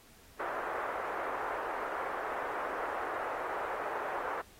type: band-pass noise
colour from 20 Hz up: white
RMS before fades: -37 dBFS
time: 0.39-4.42 s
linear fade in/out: 10 ms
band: 400 to 1400 Hz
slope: 24 dB/octave
effects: pink hiss -59 dBFS RMS until 4.59 s + AAC 48 kbps